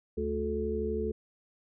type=harmonic tone with a mistuned harmonic; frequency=72.4 Hz; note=D2; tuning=24 cents flat; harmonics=1 / 3 / 5 / 6; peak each=-36 / -36 / -36 / -32 dBFS; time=0.17-1.12 s; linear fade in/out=10 ms; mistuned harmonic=1; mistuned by=+36 cents; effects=none